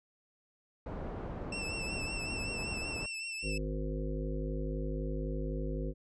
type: low-pass noise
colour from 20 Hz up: pink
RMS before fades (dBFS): -40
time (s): 0.86-3.06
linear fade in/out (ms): 2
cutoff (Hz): 880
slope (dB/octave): 12
type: tone with vibrato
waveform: sawtooth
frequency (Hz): 2672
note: E7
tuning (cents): +23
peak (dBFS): -34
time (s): 1.52-3.58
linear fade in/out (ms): 5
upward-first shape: triangle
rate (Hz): 5.3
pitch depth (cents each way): 45
type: harmonic tone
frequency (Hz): 51.91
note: G#1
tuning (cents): 0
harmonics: 1 / 3 / 5 / 7 / 9 / 10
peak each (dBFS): -35 / -40 / -42 / -43 / -45 / -45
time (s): 3.42-5.94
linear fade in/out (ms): 50
effects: resampled to 22050 Hz